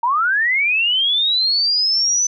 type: linear sweep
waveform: sine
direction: up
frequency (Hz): 906 to 6070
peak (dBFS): -14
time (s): 0.03-2.27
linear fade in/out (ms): 5
effects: none